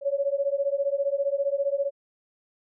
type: beating tone pair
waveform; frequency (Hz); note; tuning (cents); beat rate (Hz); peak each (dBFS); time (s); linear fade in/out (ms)
sine; 552 / 567; C#5 / C#5; -7 / +39; 15; -26; 0.01-1.91; 50
effects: none